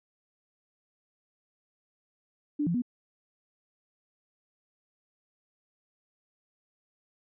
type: tone with pitch steps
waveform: sine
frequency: 294.1 / 171.3 / 244.7 Hz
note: D4 / F3 / B3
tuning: +3 / -33 / -16 cents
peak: -25 dBFS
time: 2.59-2.821 s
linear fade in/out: 10 ms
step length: 77 ms
effects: none